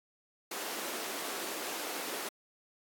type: high-pass noise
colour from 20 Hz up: pink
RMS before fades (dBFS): -39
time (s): 0.51-2.29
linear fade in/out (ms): 5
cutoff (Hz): 290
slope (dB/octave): 24
effects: AAC 64 kbps